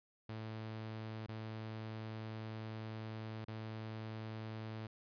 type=tone with dropouts; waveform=sawtooth; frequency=110 Hz; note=A2; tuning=in tune; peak=-39 dBFS; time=0.29-4.87 s; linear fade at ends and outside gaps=5 ms; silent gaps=1.264-1.285 / 3.448-3.481 s; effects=resampled to 11025 Hz